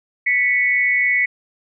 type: tone pair together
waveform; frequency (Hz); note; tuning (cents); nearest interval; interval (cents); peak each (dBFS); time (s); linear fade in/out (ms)
sine; 1973.6 / 2217; B6 / C#7; -2 / 0; major second; 202; -17; 0.26-1.26; 10
effects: none